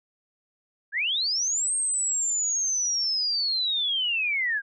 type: linear two-way sweep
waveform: sine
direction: up then down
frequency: 1575 to 8550 to 1575 Hz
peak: -23 dBFS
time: 0.92-4.62 s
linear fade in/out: 50 ms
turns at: 1.74 s
effects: none